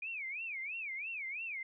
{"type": "tone with vibrato", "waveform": "sine", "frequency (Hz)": 2383, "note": "D7", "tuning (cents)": 25, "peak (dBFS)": -38, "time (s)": [0.02, 1.63], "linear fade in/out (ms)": 5, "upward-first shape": "sine", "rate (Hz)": 3, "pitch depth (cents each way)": 240, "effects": []}